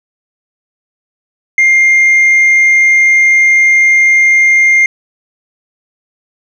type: tone with tanh clipping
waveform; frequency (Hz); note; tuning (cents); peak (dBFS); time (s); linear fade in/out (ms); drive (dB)
sine; 2112; C7; +16; -5; 1.58-4.86; 2; 1
effects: none